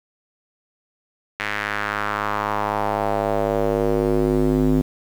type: tone with band-pass filter sweep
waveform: square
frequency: 51.91 Hz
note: G#1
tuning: in tune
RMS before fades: -21 dBFS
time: 1.39-4.82 s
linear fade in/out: 10 ms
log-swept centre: 2000 to 260 Hz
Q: 2.3
effects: 7-bit